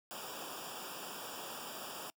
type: noise with comb filter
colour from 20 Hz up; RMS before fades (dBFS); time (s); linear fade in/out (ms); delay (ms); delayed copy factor
pink; -45; 0.11-2.1; 0; 0.48; -0.95
effects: noise-tail reverb RT60 0.1 s tail -26 dB re dry + high-pass 150 Hz 12 dB/octave